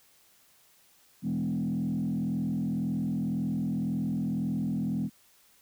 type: tone with frequency modulation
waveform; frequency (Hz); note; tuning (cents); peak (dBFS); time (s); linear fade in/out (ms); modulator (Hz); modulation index
sine; 207.7; G#3; 0; -26; 1.22-5.1; 50; 41.9; 1.4
effects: tanh soft clip ceiling -23 dBFS + white hiss -62 dBFS RMS until 5.61 s